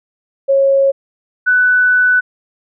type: tone pair in turn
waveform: sine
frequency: 547 / 1492.7 Hz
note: C#5 / F#6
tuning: -23 / +15 cents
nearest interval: octave + perfect fourth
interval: 1738 cents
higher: second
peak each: -8 dBFS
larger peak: neither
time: 0.48-0.92 / 1.46-2.21 s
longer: second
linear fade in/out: 20 ms
effects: none